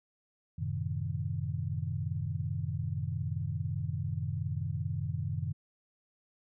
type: chord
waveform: sine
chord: F# diminished seventh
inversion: none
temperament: equal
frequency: 92.5 / 110 / 130.81 / 155.56 Hz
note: F#2 / A2 / C3 / Eb3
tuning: 0 / 0 / 0 / 0 cents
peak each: -36 / -38 / -37 / -37 dBFS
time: 0.58-5.53 s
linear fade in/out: 10 ms
effects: none